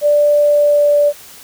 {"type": "tone with pitch glide", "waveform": "sine", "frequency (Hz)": [587.3, 583.2], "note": ["D5", "D5"], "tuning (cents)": [0, -12], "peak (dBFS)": -8, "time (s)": [0.01, 1.13], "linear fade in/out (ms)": 50, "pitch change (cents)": -12, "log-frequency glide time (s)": [0.39, 1], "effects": ["white hiss -38 dBFS RMS until 1.43 s"]}